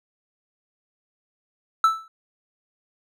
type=tone with exponential decay; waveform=triangle; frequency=1318.5 Hz; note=E6; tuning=in tune; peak=-9 dBFS; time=1.84-2.08 s; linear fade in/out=2 ms; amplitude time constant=52 ms; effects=none